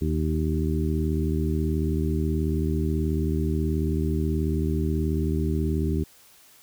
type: harmonic tone with a mistuned harmonic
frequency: 78.5 Hz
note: D#2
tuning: 16 cents sharp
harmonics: 1 / 2 / 3 / 4 / 5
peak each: -25 / -28 / -30 / -31 / -32 dBFS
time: 0.01-6.04 s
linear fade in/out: 10 ms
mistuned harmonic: 5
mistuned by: -20 cents
effects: white hiss -54 dBFS RMS until 6.62 s